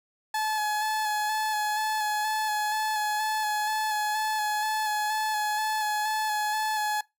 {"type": "tone with vibrato", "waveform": "30% pulse", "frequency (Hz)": 855, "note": "A5", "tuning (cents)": -50, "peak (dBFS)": -23, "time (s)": [0.34, 7.01], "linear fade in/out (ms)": 5, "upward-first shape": "square", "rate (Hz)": 2.1, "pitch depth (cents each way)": 18, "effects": ["noise-tail reverb RT60 0.2 s tail -22 dB re dry"]}